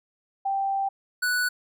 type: tone pair in turn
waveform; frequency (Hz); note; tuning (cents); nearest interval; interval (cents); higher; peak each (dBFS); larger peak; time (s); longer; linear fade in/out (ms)
sine / square; 784 / 1480; G5 / F#6; 0 / 0; major seventh; 1100; second; -23; neither; 0.45-0.89 / 1.22-1.49; first; 10
effects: none